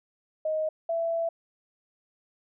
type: tone pair in turn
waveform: sine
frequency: 625 / 666.1 Hz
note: D#5 / E5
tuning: +8 / +18 cents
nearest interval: minor second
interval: 110 cents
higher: second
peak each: -25 dBFS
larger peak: neither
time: 0.45-0.69 / 0.89-1.29 s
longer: second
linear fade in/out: 5 ms
effects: none